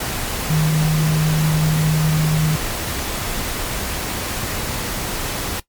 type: tone in noise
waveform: sine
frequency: 155.6 Hz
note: D#3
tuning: in tune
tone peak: -14 dBFS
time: 0.5-2.56 s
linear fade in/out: 5 ms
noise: pink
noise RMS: -24 dBFS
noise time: 0-5.6 s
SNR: +7 dB
effects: noise-tail reverb RT60 0.1 s tail -17 dB re dry + MP3 96 kbps